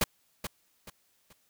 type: noise with echo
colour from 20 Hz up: pink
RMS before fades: -25 dBFS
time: 0.01-0.04 s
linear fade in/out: 5 ms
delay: 430 ms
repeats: 3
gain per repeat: -10 dB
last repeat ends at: 1.33 s
effects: white hiss -70 dBFS RMS until 1.49 s